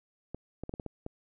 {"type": "clicks", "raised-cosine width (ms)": 2, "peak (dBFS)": -24, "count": 7, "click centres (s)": [0.346, 0.636, 0.694, 0.739, 0.798, 0.863, 1.064], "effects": []}